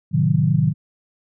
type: chord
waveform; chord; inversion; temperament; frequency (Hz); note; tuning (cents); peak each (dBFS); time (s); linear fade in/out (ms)
sine; A diminished seventh; none; equal; 110 / 130.81 / 155.56 / 185; A2 / C3 / Eb3 / Gb3; 0 / 0 / 0 / 0; -23 / -20 / -17 / -22; 0.11-0.74; 50
effects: none

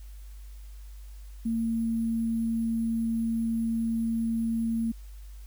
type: tone with sample-and-hold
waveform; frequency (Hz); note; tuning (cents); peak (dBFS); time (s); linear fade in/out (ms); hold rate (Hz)
sine; 227.5; A#3; -42; -25; 1.45-4.92; 10; 11025
effects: added 50 Hz sine -41 dBFS peak until 5.46 s + white hiss -60 dBFS RMS until 5.46 s

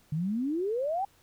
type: exponential sweep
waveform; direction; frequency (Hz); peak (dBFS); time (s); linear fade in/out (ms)
sine; up; 146.83 to 814; -27; 0.12-1.05; 5
effects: pink hiss -63 dBFS RMS until 1.22 s

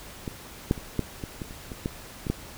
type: clicks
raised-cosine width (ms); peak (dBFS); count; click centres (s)
3; -18 / -8 / -26 / -11 / -19 / -20 / -29 / -23 / -14 / -19 / -11; 11; 0.278 / 0.711 / 0.778 / 0.993 / 1.238 / 1.418 / 1.509 / 1.718 / 1.859 / 2.268 / 2.3
effects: pink hiss -44 dBFS RMS until 2.57 s

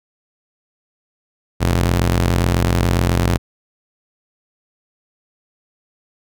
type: ring-modulated tone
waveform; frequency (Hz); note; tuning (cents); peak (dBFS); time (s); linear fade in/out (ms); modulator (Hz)
sawtooth; 87.31; F2; 0; -7; 1.6-3.38; 20; 24.6
effects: none

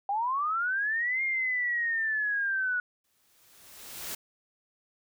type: linear two-way sweep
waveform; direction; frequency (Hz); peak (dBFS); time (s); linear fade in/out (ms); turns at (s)
sine; up then down; 776 to 2136 to 1457; -26; 0.09-2.8; 2; 1.23
type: noise with exponential growth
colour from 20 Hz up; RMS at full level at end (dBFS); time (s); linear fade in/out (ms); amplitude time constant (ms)
white; -35; 3.04-4.15; 5; 240
effects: none

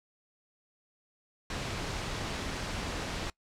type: noise with amplitude modulation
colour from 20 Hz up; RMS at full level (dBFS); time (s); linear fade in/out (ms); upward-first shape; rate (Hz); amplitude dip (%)
pink; -34; 1.5-3.3; 2; sine; 266; 30
effects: noise-tail reverb RT60 0.1 s tail -23 dB re dry + low-pass 6000 Hz 12 dB/octave

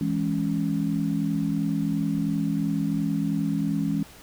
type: chord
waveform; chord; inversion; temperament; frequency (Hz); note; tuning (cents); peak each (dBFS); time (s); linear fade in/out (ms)
sine; C# minor; first; equal; 164.81 / 207.7 / 277.2; E3 / G#3 / C#4; 0 / 0 / 0; -27; 0.01-4.03; 2
effects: pink hiss -48 dBFS RMS until 4.22 s

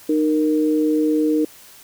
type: tone pair together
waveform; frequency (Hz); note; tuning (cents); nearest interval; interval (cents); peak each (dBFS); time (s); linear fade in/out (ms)
sine; 306.7 / 466.2; D#4 / A#4; -25 / 0; perfect fifth; 725; -16 / -21; 0.09-1.45; 5
effects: white hiss -45 dBFS RMS until 1.83 s

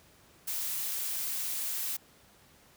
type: noise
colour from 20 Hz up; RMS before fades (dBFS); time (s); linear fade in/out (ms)
blue; -34; 0.47-1.97; 10
effects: pink hiss -60 dBFS RMS until 2.76 s + high-pass 60 Hz 12 dB/octave

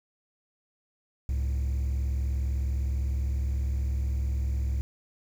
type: tone pair together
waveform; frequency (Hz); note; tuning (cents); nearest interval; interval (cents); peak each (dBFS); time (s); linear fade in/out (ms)
triangle; 67.78 / 107.6; C#2 / A2; -38 / -38; minor sixth; 800; -23 / -33; 1.29-4.81; 0
effects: tanh soft clip ceiling -19 dBFS + 9-bit

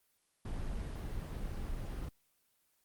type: noise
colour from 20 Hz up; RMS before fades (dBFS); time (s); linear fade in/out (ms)
brown; -39; 0.45-2.09; 5
effects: white hiss -75 dBFS RMS until 2.84 s + Opus 24 kbps

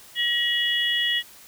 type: tone cluster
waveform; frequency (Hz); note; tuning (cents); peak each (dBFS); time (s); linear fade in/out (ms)
sine; 1911 / 2905 / 3344; A#6 / F#7 / G#7; +43 / -32 / +11; -25; 0.15-1.23; 50
effects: white hiss -48 dBFS RMS until 1.47 s

